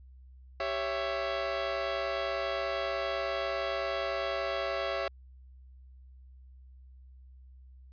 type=chord; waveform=sawtooth; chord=C# diminished; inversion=second; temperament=equal with one note detuned; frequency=392 / 554.4 / 664.6 Hz; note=G4 / C#5 / E5; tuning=0 / 0 / +14 cents; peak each=-35 / -30 / -30 dBFS; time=0.6-5.08 s; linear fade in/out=2 ms; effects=added 64 Hz sine -50 dBFS peak until 7.92 s + resampled to 11025 Hz